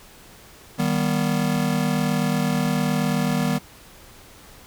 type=chord; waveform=square; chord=Eb augmented; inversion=none; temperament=just; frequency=155.56 / 194.45 / 243.1 Hz; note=Eb3 / G3 / B3; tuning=0 / -14 / -27 cents; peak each=-25 dBFS; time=0.78-3.59 s; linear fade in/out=20 ms; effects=pink hiss -47 dBFS RMS until 4.66 s